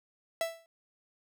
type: tone with exponential decay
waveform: 45% pulse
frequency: 661 Hz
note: E5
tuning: 5 cents sharp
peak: -26 dBFS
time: 0.41-0.66 s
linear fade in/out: 1 ms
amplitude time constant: 54 ms
effects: none